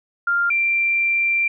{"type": "tone pair in turn", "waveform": "sine", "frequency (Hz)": [1396.9, 2362], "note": ["F6", "D7"], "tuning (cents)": [0, 9], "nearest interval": "major sixth", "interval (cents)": 909, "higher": "second", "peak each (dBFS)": -16, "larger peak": "neither", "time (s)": [[0.27, 0.5], [0.5, 1.48]], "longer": "second", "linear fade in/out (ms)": 5, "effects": []}